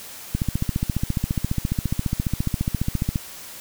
click train, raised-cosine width 5 ms, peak -9 dBFS, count 42, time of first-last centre 0.35-3.158 s, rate 14.6 Hz, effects white hiss -39 dBFS RMS until 3.6 s

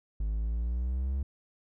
triangle exponential sweep, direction up, 51.1 to 69.3 Hz, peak -26 dBFS, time 0.2-1.23 s, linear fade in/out 5 ms, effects none

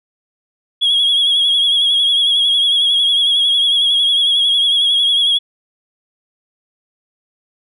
sine tone with vibrato, 3321 Hz, G#7, 1 cent flat, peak -9 dBFS, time 0.81-5.39 s, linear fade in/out 20 ms, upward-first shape triangle, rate 11 Hz, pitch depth 54 cents each way, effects tanh soft clip ceiling -8 dBFS

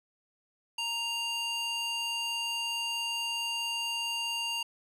square tone with high-pass filter, 932.3 Hz, A#5, in tune, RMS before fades -33 dBFS, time 0.78-4.63 s, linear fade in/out 5 ms, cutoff 2000 Hz, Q 3.4, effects low-pass 10000 Hz 12 dB/octave

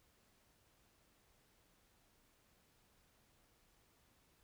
silence, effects pink hiss -73 dBFS RMS until 4.43 s

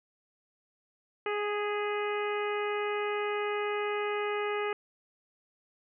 harmonic tone with a mistuned harmonic, 415.3 Hz, G#4, in tune, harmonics 1 / 2 / 3 / 4 / 5 / 6 / 7, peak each -31 / -38 / -37 / -42 / -40 / -42 / -46 dBFS, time 1.26-4.73 s, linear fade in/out 2 ms, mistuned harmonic 5, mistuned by -21 cents, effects none

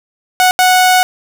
sawtooth tone bursts at uneven times, 737 Hz, F#5, 7 cents flat, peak -3 dBFS, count 2, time 0.4-0.51 / 0.59-1.03 s, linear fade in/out 0 ms, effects none

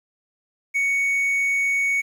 triangle tone, 2228 Hz, C#7, 8 cents sharp, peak -17 dBFS, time 0.74-2.02 s, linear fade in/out 20 ms, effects 9-bit

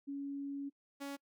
sine / sawtooth tone pair in turn, 280 / 280 Hz, C#4 / C#4, +18 / +18 cents, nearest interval unison, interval 0 cents, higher neither, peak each -38 / -37 dBFS, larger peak second, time 0.07-0.7 / 1-1.17 s, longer first, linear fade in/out 20 ms, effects noise-tail reverb RT60 0.1 s tail -25 dB re dry

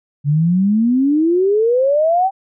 sine exponential sweep, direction up, 140 to 790 Hz, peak -11 dBFS, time 0.24-2.31 s, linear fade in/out 50 ms, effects none

